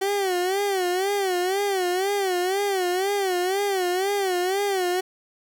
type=tone with vibrato; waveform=30% pulse; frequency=380 Hz; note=F#4; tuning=46 cents sharp; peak=-19 dBFS; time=0.01-5.01 s; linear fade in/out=10 ms; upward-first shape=sine; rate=2 Hz; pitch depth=120 cents each way; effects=none